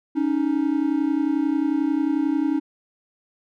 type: tone pair together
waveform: triangle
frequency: 279.9 / 311.1 Hz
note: C#4 / D#4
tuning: +17 / 0 cents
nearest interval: major second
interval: 183 cents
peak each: -20 dBFS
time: 0.15-2.6 s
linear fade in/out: 20 ms
effects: none